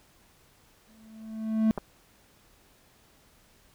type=tone with exponential growth; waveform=triangle; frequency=220 Hz; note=A3; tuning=in tune; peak=-16 dBFS; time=0.88-1.71 s; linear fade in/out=0 ms; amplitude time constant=180 ms
type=clicks; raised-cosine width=1 ms; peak=-18 / -21 dBFS; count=2; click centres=1.777 / 1.782 s
effects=pink hiss -61 dBFS RMS until 3.74 s